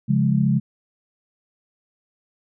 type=chord; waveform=sine; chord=Db major; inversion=none; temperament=equal with one note detuned; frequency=138.11 / 174.61 / 207.7 Hz; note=Db3 / F3 / Ab3; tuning=-6 / 0 / 0 cents; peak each=-19 / -22 / -20 dBFS; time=0.08-0.6 s; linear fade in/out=20 ms; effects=none